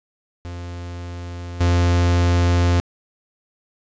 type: tone with level steps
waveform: 45% pulse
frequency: 87.31 Hz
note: F2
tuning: in tune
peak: -29 / -14 dBFS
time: 0.45-2.8 s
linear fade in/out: 0 ms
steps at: 1.6 s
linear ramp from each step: 10 ms
effects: resampled to 16000 Hz + 9-bit